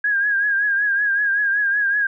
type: tone with vibrato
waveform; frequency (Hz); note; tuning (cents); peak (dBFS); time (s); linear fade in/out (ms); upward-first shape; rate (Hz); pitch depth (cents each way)
sine; 1636; G#6; -26; -16; 0.04-2.07; 5; triangle; 5.3; 70
effects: none